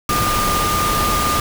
sine tone in noise, 1207 Hz, D6, 47 cents sharp, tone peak -18 dBFS, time 0.09-1.4 s, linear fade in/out 2 ms, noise pink, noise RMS -20 dBFS, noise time 0.09-1.4 s, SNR -1 dB, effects none

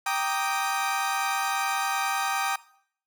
30% pulse chord, Eb major seventh, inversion first, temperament equal, 784 / 932.3 / 1174.7 / 1244.5 Hz, G5 / Bb5 / D6 / Eb6, 0 / 0 / 0 / 0 cents, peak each -26 / -30 / -31 / -28 dBFS, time 0.06-2.56 s, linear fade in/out 5 ms, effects noise-tail reverb RT60 0.6 s tail -19 dB re dry

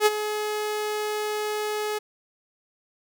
sawtooth tone with ADSR envelope, 423.4 Hz, G#4, 33 cents sharp, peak -10 dBFS, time 0-1.99 s, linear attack 61 ms, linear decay 32 ms, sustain -12 dB, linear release 13 ms, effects none

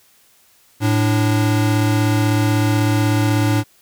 square tone pair together, 109.6 / 292.6 Hz, A2 / D4, -6 / -6 cents, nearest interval octave + perfect fourth, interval 1700 cents, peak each -16 / -20 dBFS, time 0.8-3.64 s, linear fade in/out 50 ms, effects white hiss -54 dBFS RMS until 3.81 s

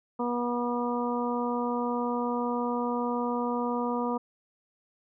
harmonic tone, 241.7 Hz, B3, 37 cents flat, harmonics 1 / 2 / 3 / 4 / 5, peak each -30 / -32 / -37 / -33 / -37 dBFS, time 0.19-4.18 s, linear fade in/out 10 ms, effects none

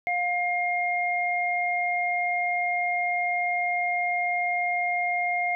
sine tone pair together, 707.9 / 2127 Hz, F5 / C7, +23 / +28 cents, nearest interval octave + perfect fifth, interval 1905 cents, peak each -26 dBFS, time 0.07-5.55 s, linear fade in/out 0 ms, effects none

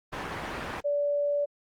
white low-pass noise, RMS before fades -35 dBFS, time 0.12-0.81 s, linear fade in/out 10 ms, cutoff 1600 Hz, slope 12 dB/octave
sine tone, 578 Hz, D5, 28 cents flat, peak -24 dBFS, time 0.84-1.46 s, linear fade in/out 20 ms
effects Opus 24 kbps

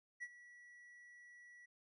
triangle tone with ADSR envelope, 1941 Hz, B6, 31 cents flat, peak -40 dBFS, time 0.2-1.66 s, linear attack 28 ms, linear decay 47 ms, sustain -16 dB, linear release 10 ms, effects resampled to 24000 Hz

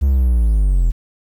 triangle linear sweep, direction down, 70.8 to 40 Hz, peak -9 dBFS, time 0.01-0.92 s, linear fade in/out 20 ms, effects 8-bit

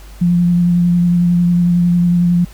sine tone with vibrato, 174.61 Hz, F3, in tune, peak -9 dBFS, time 0.21-2.45 s, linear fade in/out 10 ms, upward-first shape sine, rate 11 Hz, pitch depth 17 cents each way, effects added 50 Hz sine -33 dBFS peak until 2.53 s + pink hiss -43 dBFS RMS until 2.53 s

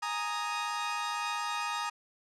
sawtooth chord, Ab suspended second, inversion none, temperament equal, 830.6 / 932.3 / 1244.5 Hz, Ab5 / Bb5 / Eb6, 0 / 0 / 0 cents, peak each -35 / -32 / -31 dBFS, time 0.02-1.9 s, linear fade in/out 10 ms, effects low-pass 7000 Hz 12 dB/octave

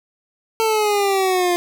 25% pulse exponential sweep, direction down, 449.5 to 348.6 Hz, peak -12 dBFS, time 0.6-1.56 s, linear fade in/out 0 ms, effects none

